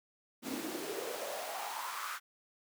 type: noise with high-pass filter sweep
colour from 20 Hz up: pink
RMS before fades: -40 dBFS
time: 0.42-2.2 s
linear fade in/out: 50 ms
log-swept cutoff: 240 to 1400 Hz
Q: 5.3
effects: none